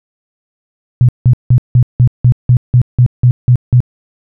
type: tone bursts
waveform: sine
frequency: 123.6 Hz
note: B2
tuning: 2 cents sharp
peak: -3 dBFS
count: 12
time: 1.01-3.804 s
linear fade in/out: 0 ms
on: 77 ms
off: 170 ms
effects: none